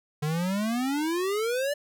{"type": "exponential sweep", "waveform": "square", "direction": "up", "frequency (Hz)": [146.83, 592], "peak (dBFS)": -26, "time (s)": [0.22, 1.74], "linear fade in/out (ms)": 10, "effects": []}